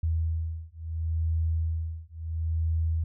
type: beating tone pair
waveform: sine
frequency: 80.8 / 81.53 Hz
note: E2 / E2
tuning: -34 / -19 cents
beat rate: 0.73 Hz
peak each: -29 dBFS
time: 0.03-3.04 s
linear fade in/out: 5 ms
effects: none